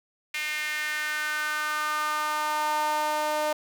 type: tone with high-pass filter sweep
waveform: sawtooth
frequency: 303.3 Hz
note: D#4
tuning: 44 cents flat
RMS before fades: -28 dBFS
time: 0.34-3.53 s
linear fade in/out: 5 ms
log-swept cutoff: 2200 to 690 Hz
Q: 3.9
effects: none